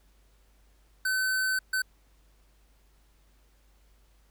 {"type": "tone bursts at uneven times", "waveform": "square", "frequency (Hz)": 1523, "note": "F#6", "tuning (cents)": 50, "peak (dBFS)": -26, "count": 2, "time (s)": [[1.05, 1.59], [1.73, 1.82]], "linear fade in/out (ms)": 5, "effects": ["added 50 Hz sine -60 dBFS peak until 4.3 s", "pink hiss -68 dBFS RMS until 4.3 s"]}